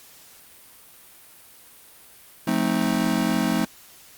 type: chord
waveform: square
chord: F dominant seventh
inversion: none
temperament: just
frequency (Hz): 174.61 / 218.3 / 261.9 / 314.3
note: F3 / A3 / C4 / Eb4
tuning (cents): 0 / -13 / +2 / +18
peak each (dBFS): -28 / -25 / -27 / -28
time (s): 2.47-3.65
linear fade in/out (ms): 5
effects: white hiss -49 dBFS RMS until 4.17 s + Opus 48 kbps